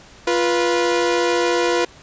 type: tone pair together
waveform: sawtooth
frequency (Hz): 348.1 / 488.5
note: F4 / B4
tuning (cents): -6 / -19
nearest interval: tritone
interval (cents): 587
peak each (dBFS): -15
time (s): 0.27-1.85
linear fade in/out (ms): 5
effects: pink hiss -45 dBFS RMS until 2.02 s + resampled to 16000 Hz